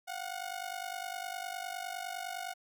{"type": "ring-modulated tone", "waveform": "sawtooth", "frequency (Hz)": 729, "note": "F#5", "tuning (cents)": -26, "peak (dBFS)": -31, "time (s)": [0.07, 2.54], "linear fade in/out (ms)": 20, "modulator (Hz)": 24.9, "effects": []}